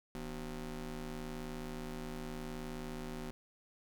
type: ring-modulated tone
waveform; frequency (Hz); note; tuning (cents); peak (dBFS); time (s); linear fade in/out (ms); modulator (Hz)
25% pulse; 134.8; C#3; -48; -34; 0.15-3.31; 0; 107
effects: none